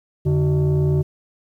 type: tone with frequency modulation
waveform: sine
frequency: 145.1 Hz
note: D3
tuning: 21 cents flat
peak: -13 dBFS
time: 0.25-1.03 s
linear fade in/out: 20 ms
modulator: 231 Hz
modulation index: 0.81
effects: tanh soft clip ceiling -13 dBFS + 9-bit